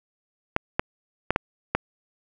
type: clicks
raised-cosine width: 0.5 ms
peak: -5 dBFS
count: 5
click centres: 0.564 / 0.795 / 1.306 / 1.361 / 1.75 s
effects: none